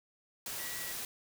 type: tone in noise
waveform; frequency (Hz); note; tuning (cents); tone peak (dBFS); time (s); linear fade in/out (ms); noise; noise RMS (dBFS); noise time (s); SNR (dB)
sine; 1934; B6; -37; -45; 0.59-0.92; 2; white; -40; 0.46-1.05; -8
effects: none